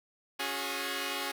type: chord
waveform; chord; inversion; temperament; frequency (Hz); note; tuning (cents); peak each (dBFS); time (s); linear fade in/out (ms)
5% pulse; C# suspended fourth; none; equal with one note detuned; 277.2 / 363.2 / 415.3; C#4 / F#4 / G#4; 0 / -32 / 0; -26; 0.39-1.32; 10
effects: none